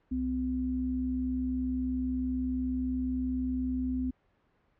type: tone pair together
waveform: sine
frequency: 63.88 / 255.5 Hz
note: C2 / C4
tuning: -41 / -41 cents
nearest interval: 2 octaves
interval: 2400 cents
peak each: -36 / -29 dBFS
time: 0.11-4.11 s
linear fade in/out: 10 ms
effects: pink hiss -70 dBFS RMS until 4.79 s + low-pass 2000 Hz 12 dB/octave

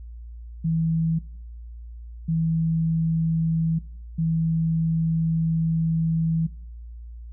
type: tone bursts at uneven times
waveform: sine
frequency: 162.9 Hz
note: E3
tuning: 20 cents flat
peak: -20 dBFS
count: 3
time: 0.64-1.19 / 2.28-3.79 / 4.18-6.47 s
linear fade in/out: 10 ms
effects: noise-tail reverb RT60 0.7 s tail -20 dB re dry + added 58 Hz sine -36 dBFS peak until 7.32 s

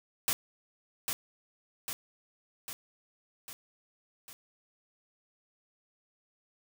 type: noise with echo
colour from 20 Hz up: white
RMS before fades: -29 dBFS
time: 0.28-0.33 s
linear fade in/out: 0 ms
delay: 800 ms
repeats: 5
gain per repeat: -4 dB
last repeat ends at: 4.33 s
effects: none

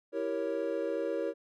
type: chord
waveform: triangle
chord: E diminished seventh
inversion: none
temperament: equal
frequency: 329.6 / 392 / 466.2 / 554.4 Hz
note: E4 / G4 / Bb4 / Db5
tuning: 0 / 0 / 0 / 0 cents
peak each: -35 / -36 / -33 / -33 dBFS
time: 0.12-1.34 s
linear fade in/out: 50 ms
effects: none

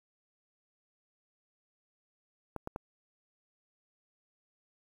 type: clicks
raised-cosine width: 1 ms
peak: -23 dBFS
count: 3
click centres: 2.563 / 2.674 / 2.761 s
effects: 9-bit

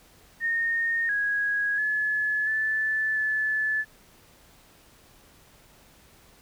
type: tone with pitch steps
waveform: sine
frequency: 1840 / 1656 / 1712 / 1749 / 1735 Hz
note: A#6 / G#6 / A6 / A6 / A6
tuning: -23 / -5 / -48 / -11 / -25 cents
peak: -23 dBFS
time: 0.4-3.85 s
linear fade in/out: 50 ms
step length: 690 ms
effects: pink hiss -56 dBFS RMS until 6.41 s

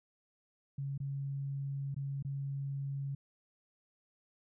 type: tone with dropouts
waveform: sine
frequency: 138.59 Hz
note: C#3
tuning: in tune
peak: -35 dBFS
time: 0.78-3.15 s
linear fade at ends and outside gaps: 5 ms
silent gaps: 0.978-1.001 / 1.945-1.963 / 2.226-2.248 s
effects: none

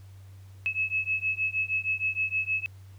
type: beating tone pair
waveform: sine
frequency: 2583 / 2589.4 Hz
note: E7 / E7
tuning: -36 / -32 cents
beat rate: 6.4 Hz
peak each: -29 dBFS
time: 0.66-2.66 s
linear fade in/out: 0 ms
effects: added 96 Hz sine -45 dBFS peak until 2.98 s + pink hiss -62 dBFS RMS until 2.98 s

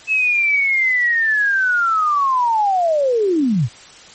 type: linear sweep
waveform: sine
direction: down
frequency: 2609 to 98 Hz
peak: -13 dBFS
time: 0.07-3.69 s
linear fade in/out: 50 ms
effects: white hiss -41 dBFS RMS until 4.14 s + MP3 32 kbps

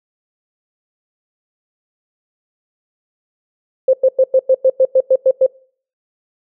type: tone bursts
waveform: sine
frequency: 523.3 Hz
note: C5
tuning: in tune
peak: -7 dBFS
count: 11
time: 3.88-5.464 s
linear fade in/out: 5 ms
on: 54 ms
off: 99 ms
effects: noise-tail reverb RT60 0.5 s tail -25 dB re dry

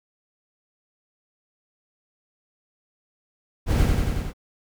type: noise with echo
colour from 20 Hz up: brown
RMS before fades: -20 dBFS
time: 3.66-3.88 s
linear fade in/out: 50 ms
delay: 91 ms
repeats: 5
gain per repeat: -2 dB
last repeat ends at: 4.335 s
effects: none

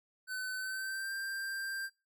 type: tone with pitch glide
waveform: square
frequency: 1515 to 1581.2 Hz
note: F#6 to G6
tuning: +40 to +15 cents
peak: -37 dBFS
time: 0.27-1.9 s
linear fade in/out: 50 ms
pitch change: +75 cents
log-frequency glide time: 0.56-1.13 s
effects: noise-tail reverb RT60 0.3 s tail -25 dB re dry

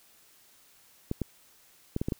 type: clicks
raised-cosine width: 3 ms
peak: -16 dBFS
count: 6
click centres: 1.114 / 1.217 / 1.964 / 2.015 / 2.085 / 2.122 s
effects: white hiss -60 dBFS RMS until 2.19 s

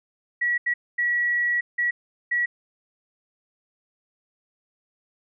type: tone bursts at uneven times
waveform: sine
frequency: 1928 Hz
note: B6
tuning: 42 cents flat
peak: -20 dBFS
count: 5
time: 0.41-0.58 / 0.66-0.74 / 0.98-1.61 / 1.78-1.91 / 2.31-2.46 s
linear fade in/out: 10 ms
effects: none

